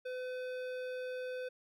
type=tone with hard clipping; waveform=triangle; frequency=506 Hz; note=B4; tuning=42 cents sharp; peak=-40 dBFS; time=0.05-1.49 s; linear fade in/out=10 ms; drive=17 dB; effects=none